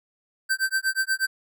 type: tone with tremolo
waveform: square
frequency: 1555 Hz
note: G6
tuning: 14 cents flat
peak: -20 dBFS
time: 0.49-1.27 s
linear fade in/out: 20 ms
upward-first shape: sine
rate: 8.3 Hz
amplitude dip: 100%
effects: none